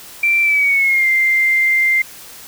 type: tone with pitch glide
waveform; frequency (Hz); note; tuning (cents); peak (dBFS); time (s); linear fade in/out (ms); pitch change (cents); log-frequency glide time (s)
sine; 2349 to 2093; D7 to C7; 0 to 0; -11; 0.23-2.02; 5; -200; 0.42-1.08
effects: white hiss -37 dBFS RMS until 2.47 s